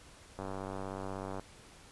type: click train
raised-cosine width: 1 ms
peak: -26 dBFS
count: 98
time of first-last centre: 0.39-1.396 s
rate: 96.4 Hz
effects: pink hiss -56 dBFS RMS until 1.91 s + resampled to 24000 Hz